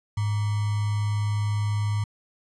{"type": "tone with sample-and-hold", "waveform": "sine", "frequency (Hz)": 104.3, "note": "G#2", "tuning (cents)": 8, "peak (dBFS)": -22, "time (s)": [0.17, 2.04], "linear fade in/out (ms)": 5, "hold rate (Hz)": 1050, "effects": ["resampled to 22050 Hz"]}